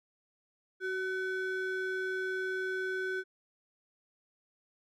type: ring-modulated tone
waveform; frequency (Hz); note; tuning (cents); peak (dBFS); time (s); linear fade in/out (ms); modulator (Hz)
triangle; 942; A#5; +18; -27; 0.8-3.24; 50; 567
effects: none